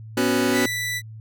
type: chord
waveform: sawtooth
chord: B suspended second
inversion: none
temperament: just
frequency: 246.9 / 277.8 / 370.4 Hz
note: B3 / C#4 / F#4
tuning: 0 / +4 / +2 cents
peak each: -18 / -19 / -19 dBFS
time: 0.17-0.66 s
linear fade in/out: 5 ms
type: tone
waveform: sawtooth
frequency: 1975.5 Hz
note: B6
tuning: in tune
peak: -21 dBFS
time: 0.52-1.02 s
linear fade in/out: 50 ms
effects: added 110 Hz sine -36 dBFS peak until 1.2 s